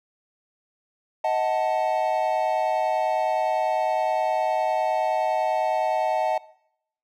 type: chord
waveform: triangle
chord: D# diminished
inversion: none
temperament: equal with one note detuned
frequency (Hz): 630.2 / 740 / 880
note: D#5 / F#5 / A5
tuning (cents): +22 / 0 / 0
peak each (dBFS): -23 / -23 / -24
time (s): 1.24-6.38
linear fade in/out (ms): 5
effects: noise-tail reverb RT60 0.7 s tail -20 dB re dry